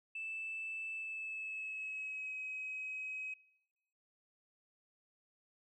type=tone with pitch glide; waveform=sine; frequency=2637 to 2540 Hz; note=E7 to D#7; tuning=0 to +35 cents; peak=-39 dBFS; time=0.15-3.34 s; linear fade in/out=5 ms; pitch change=-65 cents; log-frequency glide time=0.93-2.36 s; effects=noise-tail reverb RT60 1.0 s tail -25 dB re dry + tanh soft clip ceiling -35 dBFS